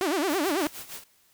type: tone with vibrato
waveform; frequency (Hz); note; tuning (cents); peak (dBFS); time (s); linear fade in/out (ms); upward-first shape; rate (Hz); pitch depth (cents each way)
sawtooth; 336.2; E4; +34; -20; 0.01-0.67; 0; sine; 9.1; 290
type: noise with tremolo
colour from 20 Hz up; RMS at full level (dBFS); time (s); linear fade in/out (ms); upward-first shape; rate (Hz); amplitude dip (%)
white; -38; 0.29-1.04; 5; sine; 6.5; 75
effects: white hiss -63 dBFS RMS until 1.33 s